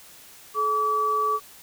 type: tone pair together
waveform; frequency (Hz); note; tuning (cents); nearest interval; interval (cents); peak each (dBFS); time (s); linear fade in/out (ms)
sine; 429.8 / 1148.8; A4 / D6; -41 / -39; octave + perfect fourth; 1702; -29 / -21; 0.54-1.4; 50
effects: white hiss -48 dBFS RMS until 1.62 s